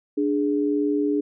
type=tone pair together; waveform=sine; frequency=293.7 / 415.3 Hz; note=D4 / G#4; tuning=0 / 0 cents; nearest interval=tritone; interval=600 cents; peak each=-21 / -24 dBFS; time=0.17-1.21 s; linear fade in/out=10 ms; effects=none